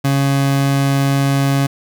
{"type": "tone", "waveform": "30% pulse", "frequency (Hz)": 138.3, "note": "C#3", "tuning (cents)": -4, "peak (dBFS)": -10, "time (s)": [0.04, 1.67], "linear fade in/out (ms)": 10, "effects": []}